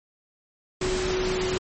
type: tone in noise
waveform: sine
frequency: 370 Hz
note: F#4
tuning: in tune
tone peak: -25 dBFS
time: 0.81-1.58 s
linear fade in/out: 5 ms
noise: pink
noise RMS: -29 dBFS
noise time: 0.81-1.58 s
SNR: +1 dB
effects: MP3 32 kbps